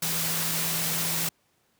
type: tone in noise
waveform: sine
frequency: 164.81 Hz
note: E3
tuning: in tune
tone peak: -35 dBFS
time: 0.02-1.29 s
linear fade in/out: 5 ms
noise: white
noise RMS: -28 dBFS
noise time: 0.02-1.29 s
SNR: -10 dB
effects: pink hiss -68 dBFS RMS until 1.79 s + high-pass 100 Hz 12 dB/octave